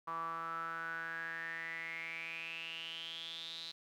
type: tone with band-pass filter sweep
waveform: sawtooth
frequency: 164.81 Hz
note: E3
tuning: in tune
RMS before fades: -43 dBFS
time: 0.07-3.72 s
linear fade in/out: 10 ms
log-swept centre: 1100 to 4000 Hz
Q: 9.8
effects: 12-bit